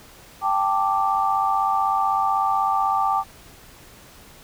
sine chord, G suspended second, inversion none, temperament equal, 784 / 880 / 1174.7 Hz, G5 / A5 / D6, 0 / 0 / 0 cents, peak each -22 / -24 / -22 dBFS, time 0.41-3.24 s, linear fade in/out 50 ms, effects pink hiss -47 dBFS RMS until 4.43 s

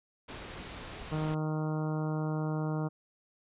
pink noise, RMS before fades -43 dBFS, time 0.28-1.35 s, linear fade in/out 10 ms
harmonic tone, 155 Hz, D#3, 6 cents flat, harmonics 1 / 2 / 3 / 4 / 5 / 6 / 7 / 8 / 9, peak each -31 / -37 / -41 / -43 / -45 / -47 / -48 / -49 / -50 dBFS, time 1.11-2.89 s, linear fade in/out 20 ms
effects resampled to 8000 Hz

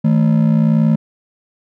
triangle ring-modulated tone, 190 Hz, F#3, 46 cents sharp, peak -5 dBFS, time 0.04-0.96 s, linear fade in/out 10 ms, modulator 30.5 Hz, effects none

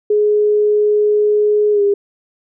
sine tone with pitch glide, 419.3 to 404.1 Hz, G#4 to G#4, +17 to -47 cents, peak -10 dBFS, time 0.1-1.94 s, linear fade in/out 5 ms, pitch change -64 cents, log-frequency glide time 1.72-1.82 s, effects none

